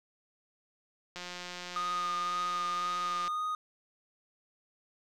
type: click train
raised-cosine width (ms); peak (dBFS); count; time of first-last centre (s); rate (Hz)
0.2; -24; 378; 1.16-3.278; 178
type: tone with vibrato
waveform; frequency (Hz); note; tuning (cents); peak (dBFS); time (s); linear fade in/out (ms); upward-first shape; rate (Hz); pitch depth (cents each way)
triangle; 1232; D#6; -17; -29; 1.76-3.55; 2; sine; 1.9; 17
effects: none